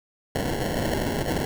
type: noise with sample-and-hold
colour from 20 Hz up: violet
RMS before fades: -26 dBFS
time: 0.35-1.45 s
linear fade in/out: 2 ms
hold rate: 1225 Hz
effects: none